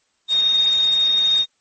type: tone in noise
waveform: sine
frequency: 3706 Hz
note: A#7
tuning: 11 cents flat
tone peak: -14 dBFS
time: 0.28-1.46 s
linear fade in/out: 50 ms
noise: white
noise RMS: -32 dBFS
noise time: 0.28-1.46 s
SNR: +15 dB
effects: white hiss -66 dBFS RMS until 1.6 s + MP3 32 kbps